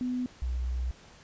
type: tone pair in turn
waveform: sine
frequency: 250 / 62.28 Hz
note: B3 / B1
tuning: +21 / +15 cents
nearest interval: 2 octaves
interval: 2406 cents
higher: first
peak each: -28 dBFS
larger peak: neither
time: 0.01-0.26 / 0.42-0.91 s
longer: second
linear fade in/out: 0 ms
effects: pink hiss -54 dBFS RMS until 1.23 s + resampled to 16000 Hz